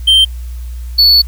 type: tone pair in turn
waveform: triangle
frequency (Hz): 3136 / 4442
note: G7 / C#8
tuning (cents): 0 / +3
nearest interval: tritone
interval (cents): 603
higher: second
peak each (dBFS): -3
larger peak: neither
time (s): 0.07-0.25 / 0.98-1.22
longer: second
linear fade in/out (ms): 10
effects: added 60 Hz sine -21 dBFS peak until 1.27 s + white hiss -44 dBFS RMS until 1.27 s